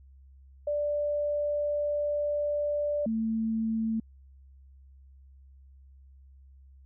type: tone pair in turn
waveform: sine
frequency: 587.3 / 223.1 Hz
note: D5 / A3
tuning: 0 / +24 cents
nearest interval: octave + perfect fourth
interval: 1676 cents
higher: first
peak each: -26 dBFS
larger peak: neither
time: 0.67-3.06 / 3.06-4 s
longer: first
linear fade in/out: 5 ms
effects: added 67 Hz sine -51 dBFS peak until 6.85 s